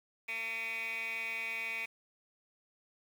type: tone with band-pass filter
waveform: 15% pulse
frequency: 226.1 Hz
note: A3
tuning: 47 cents sharp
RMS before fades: -38 dBFS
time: 0.28-1.86 s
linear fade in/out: 10 ms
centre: 2400 Hz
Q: 8.5
effects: 9-bit